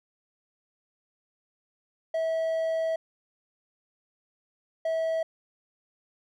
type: tone pair in turn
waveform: triangle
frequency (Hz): 649 / 649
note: E5 / E5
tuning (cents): -27 / -27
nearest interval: unison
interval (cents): 0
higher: neither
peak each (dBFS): -23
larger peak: neither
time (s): 2.14-2.96 / 4.85-5.23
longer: first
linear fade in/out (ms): 5
effects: none